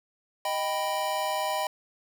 square chord, Eb augmented, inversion none, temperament equal, 622.3 / 784 / 987.8 Hz, Eb5 / G5 / B5, 0 / 0 / 0 cents, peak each -32 dBFS, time 0.45-1.67 s, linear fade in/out 2 ms, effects none

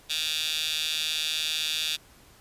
15% pulse tone with high-pass filter, 155.56 Hz, D#3, in tune, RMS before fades -29 dBFS, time 0.09-1.97 s, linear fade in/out 20 ms, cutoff 3400 Hz, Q 3.6, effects pink hiss -55 dBFS RMS until 2.4 s + resampled to 32000 Hz

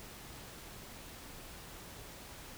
silence, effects pink hiss -50 dBFS RMS until 2.57 s

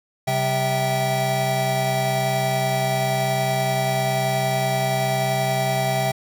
square tone cluster, 132.9 / 193.9 / 654 / 777 Hz, C3 / G3 / E5 / G5, +27 / -19 / -14 / -16 cents, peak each -25 / -33 / -25 / -25 dBFS, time 0.27-6.12 s, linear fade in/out 10 ms, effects none

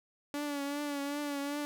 sawtooth tone with vibrato, 286.9 Hz, D4, 40 cents flat, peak -30 dBFS, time 0.34-1.65 s, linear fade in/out 0 ms, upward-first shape triangle, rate 2.6 Hz, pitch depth 49 cents each way, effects none

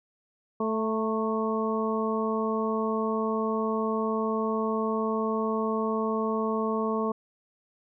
harmonic tone with a mistuned harmonic, 220 Hz, A3, in tune, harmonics 1 / 2 / 3 / 4 / 5, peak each -29 / -29 / -35 / -37 / -32 dBFS, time 0.6-7.12 s, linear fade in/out 5 ms, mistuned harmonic 4, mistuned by +41 cents, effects none

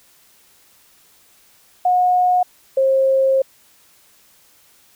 sine tone pair in turn, 725 / 533.9 Hz, F#5 / C5, -35 / +35 cents, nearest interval perfect fourth, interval 530 cents, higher first, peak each -12 dBFS, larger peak neither, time 1.85-2.43 / 2.77-3.42 s, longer second, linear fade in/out 5 ms, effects white hiss -53 dBFS RMS until 4.95 s

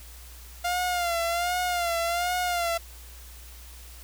sawtooth tone with vibrato, 698 Hz, F5, 1 cent flat, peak -21 dBFS, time 0.64-2.78 s, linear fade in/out 10 ms, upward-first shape sine, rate 1.3 Hz, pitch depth 63 cents each way, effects added 60 Hz sine -44 dBFS peak until 4.03 s + white hiss -49 dBFS RMS until 4.03 s

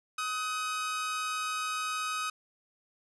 sawtooth tone pair together, 1261.3 / 1500 Hz, D#6 / F#6, +23 / +23 cents, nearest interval minor third, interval 300 cents, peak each -28 / -37 dBFS, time 0.18-2.3 s, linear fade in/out 5 ms, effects resampled to 24000 Hz + 11-bit

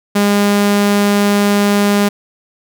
sawtooth tone, 203.6 Hz, G#3, 34 cents flat, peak -6 dBFS, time 0.15-2.09 s, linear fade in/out 10 ms, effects none

